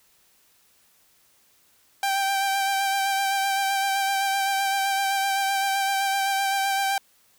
sawtooth tone with vibrato, 784 Hz, G5, in tune, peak -18 dBFS, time 2.03-6.98 s, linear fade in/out 2 ms, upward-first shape sine, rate 7.8 Hz, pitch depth 21 cents each way, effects white hiss -61 dBFS RMS until 7.38 s

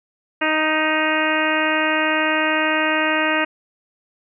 harmonic tone with a mistuned harmonic, 311.1 Hz, D#4, in tune, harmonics 1 / 2 / 3 / 4 / 5 / 6 / 7 / 8 / 9, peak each -24 / -24 / -26 / -26 / -24 / -24 / -29 / -26 / -28 dBFS, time 0.41-3.45 s, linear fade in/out 10 ms, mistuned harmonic 6, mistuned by +17 cents, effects none

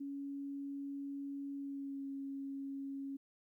sine tone with pitch glide, 279.6 to 274.8 Hz, C#4 to C#4, +15 to -15 cents, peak -40 dBFS, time 0-3.17 s, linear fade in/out 10 ms, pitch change -30 cents, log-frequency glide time 1.56-2.07 s, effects 13-bit

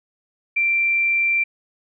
sine tone, 2356 Hz, D7, 5 cents sharp, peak -16 dBFS, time 0.56-1.44 s, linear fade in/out 10 ms, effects none

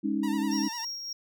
sine chord, Ab suspended fourth, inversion none, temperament equal with one note detuned, 207.7 / 277.2 / 313.1 Hz, Ab3 / Db4 / Eb4, 0 / 0 / +11 cents, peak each -30 dBFS, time 0.03-0.69 s, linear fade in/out 20 ms
sawtooth tone with vibrato, 932.3 Hz, A#5, in tune, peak -33 dBFS, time 0.23-0.85 s, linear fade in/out 5 ms, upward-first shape sine, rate 10 Hz, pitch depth 78 cents each way
triangle tone with tremolo, 5588 Hz, F8, in tune, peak -31 dBFS, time 0.51-1.13 s, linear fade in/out 5 ms, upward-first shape sine, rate 3.5 Hz, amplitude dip 40%
effects none

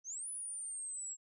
sine exponential two-way sweep, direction up then down, 5920 to 10020 to 7550 Hz, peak -40 dBFS, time 0.04-1.17 s, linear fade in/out 50 ms, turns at 0.29 s, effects none

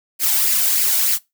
blue noise with flanger, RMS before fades -17 dBFS, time 0.19-1.19 s, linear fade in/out 50 ms, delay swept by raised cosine 0.4 to 1.39 ms, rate 3.3 Hz, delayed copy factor +0.5, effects noise-tail reverb RT60 0.2 s tail -22 dB re dry

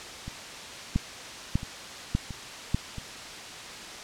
two click trains, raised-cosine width 5 ms, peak -11 / -24 dBFS, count 4 / 5, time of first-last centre 0.96-2.746 / 0.28-2.983 s, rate 1.68 / 1.48 Hz, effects white hiss -40 dBFS RMS until 4.03 s + low-pass 6000 Hz 12 dB/octave

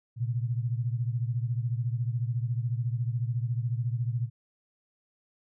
sine beating tone pair, 116.54 / 130.54 Hz, A#2 / C3, 0 / -4 cents, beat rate 14 Hz, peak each -28 / -32 dBFS, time 0.16-4.3 s, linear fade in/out 50 ms, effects none

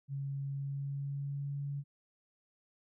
sine tone with pitch glide, 138.59 to 141.58 Hz, C#3 to C#3, 0 to +37 cents, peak -35 dBFS, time 0.08-1.84 s, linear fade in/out 50 ms, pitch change +37 cents, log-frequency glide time 0.48-1.61 s, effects none

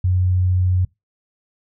sine tone, 91.4 Hz, F#2, 21 cents flat, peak -14 dBFS, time 0.04-0.85 s, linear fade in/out 5 ms, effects noise-tail reverb RT60 0.2 s tail -23 dB re dry

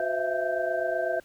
sine tone cluster, 364.9 / 510 / 649 / 677 / 1562 Hz, F#4 / C5 / E5 / E5 / G6, -24 / -44 / -27 / +46 / -7 cents, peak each -35 / -33 / -28 / -31 / -34 dBFS, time 0-1.2 s, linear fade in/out 2 ms, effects pink hiss -59 dBFS RMS until 1.24 s

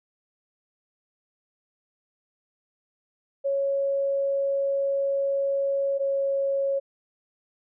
sine tone pair in turn, 553 / 550.4 Hz, C#5 / C#5, -4 / -12 cents, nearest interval unison, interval 8 cents, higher first, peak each -22 dBFS, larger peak neither, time 3.44-5.99 / 5.99-6.8 s, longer first, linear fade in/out 20 ms, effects none

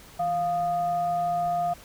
sine tone with frequency modulation, 700 Hz, F5, 4 cents sharp, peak -23 dBFS, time 0.19-1.74 s, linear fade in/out 10 ms, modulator 537 Hz, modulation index 0.34, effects pink hiss -49 dBFS RMS until 1.84 s

